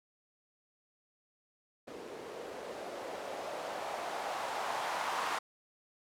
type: noise with low-pass filter sweep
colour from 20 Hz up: violet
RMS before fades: -39 dBFS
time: 1.87-5.39 s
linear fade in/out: 10 ms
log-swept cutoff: 400 to 1000 Hz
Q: 2.3
effects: none